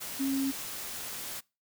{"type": "tone in noise", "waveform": "sine", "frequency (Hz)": 271.2, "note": "C#4", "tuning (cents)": -38, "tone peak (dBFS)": -27, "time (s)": [0.19, 0.52], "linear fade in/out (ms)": 20, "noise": "white", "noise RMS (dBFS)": -39, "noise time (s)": [0, 1.41], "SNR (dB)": 9, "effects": ["noise-tail reverb RT60 0.3 s tail -25 dB re dry"]}